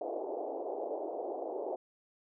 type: band-pass noise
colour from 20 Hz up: pink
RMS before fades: -38 dBFS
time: 0.01-1.76 s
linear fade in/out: 5 ms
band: 340 to 780 Hz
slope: 48 dB/octave
effects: none